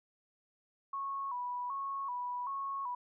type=tone with vibrato; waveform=sine; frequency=1039 Hz; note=C6; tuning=12 cents flat; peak=-35 dBFS; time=0.93-2.95 s; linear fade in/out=5 ms; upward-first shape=square; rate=1.3 Hz; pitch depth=98 cents each way; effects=none